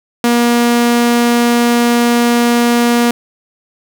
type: tone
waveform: sawtooth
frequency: 238.1 Hz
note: A#3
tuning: 37 cents sharp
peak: -5 dBFS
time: 0.24-3.11 s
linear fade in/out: 2 ms
effects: 7-bit